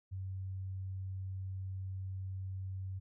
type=tone; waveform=sine; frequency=94.9 Hz; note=F#2; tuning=44 cents sharp; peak=-38 dBFS; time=0.11-3 s; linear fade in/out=20 ms; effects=none